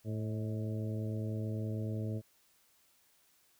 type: harmonic tone with a mistuned harmonic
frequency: 109.2 Hz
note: A2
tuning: 13 cents flat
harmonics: 1 / 2 / 3 / 4 / 5 / 6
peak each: -35 / -41 / -45 / -47 / -49 / -51 dBFS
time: 0.04-2.22 s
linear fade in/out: 50 ms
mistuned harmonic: 6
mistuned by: -45 cents
effects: white hiss -69 dBFS RMS until 3.59 s